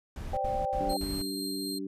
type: noise bursts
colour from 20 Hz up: brown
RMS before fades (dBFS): -37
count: 4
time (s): 0.16-1.219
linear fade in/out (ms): 2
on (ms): 210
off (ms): 73
type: chord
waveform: sine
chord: C suspended second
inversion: none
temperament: equal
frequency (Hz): 523.3 / 587.3 / 784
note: C5 / D5 / G5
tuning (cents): 0 / 0 / 0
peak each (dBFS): -34 / -35 / -30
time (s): 0.33-0.97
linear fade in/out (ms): 5
type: harmonic tone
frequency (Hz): 96.6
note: G2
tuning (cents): -25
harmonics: 2 / 3 / 4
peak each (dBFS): -40 / -35 / -40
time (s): 0.8-1.87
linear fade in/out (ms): 5
type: tone with tremolo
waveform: sawtooth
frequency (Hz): 4186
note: C8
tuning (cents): 0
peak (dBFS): -32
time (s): 0.89-1.79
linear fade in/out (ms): 10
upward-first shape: triangle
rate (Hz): 4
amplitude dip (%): 25
effects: resampled to 32000 Hz